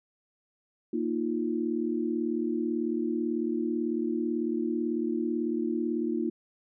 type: chord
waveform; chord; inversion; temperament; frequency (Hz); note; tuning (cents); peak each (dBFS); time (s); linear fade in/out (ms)
sine; Bb suspended fourth; none; equal; 233.1 / 311.1 / 349.2; Bb3 / Eb4 / F4; 0 / 0 / 0; -31; 0.93-6.3; 5
effects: none